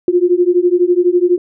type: beating tone pair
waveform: sine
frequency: 349.2 / 361.2 Hz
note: F4 / F#4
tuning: 0 / -42 cents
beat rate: 12 Hz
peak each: -12 dBFS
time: 0.08-1.38 s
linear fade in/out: 2 ms
effects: none